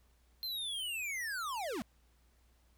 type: linear sweep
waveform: square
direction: down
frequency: 4186 to 194.6 Hz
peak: -37 dBFS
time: 0.43-1.82 s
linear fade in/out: 0 ms
effects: added 60 Hz sine -66 dBFS peak until 2.77 s + pink hiss -73 dBFS RMS until 2.77 s